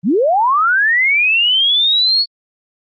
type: linear sweep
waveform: sine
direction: up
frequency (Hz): 146.4 to 4435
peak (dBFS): -10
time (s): 0.03-2.26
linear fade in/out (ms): 50
effects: Opus 24 kbps